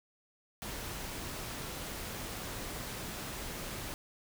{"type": "noise", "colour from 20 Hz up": "pink", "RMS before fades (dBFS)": -41, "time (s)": [0.62, 3.94], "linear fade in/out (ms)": 0, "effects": []}